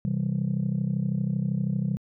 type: chord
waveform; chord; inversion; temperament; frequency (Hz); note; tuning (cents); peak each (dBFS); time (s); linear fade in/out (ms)
sine; C major; none; just; 130.81 / 163.52 / 196.22; C3 / E3 / G3; 0 / -14 / +2; -27; 0.05-1.97; 0
effects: tanh soft clip ceiling -18 dBFS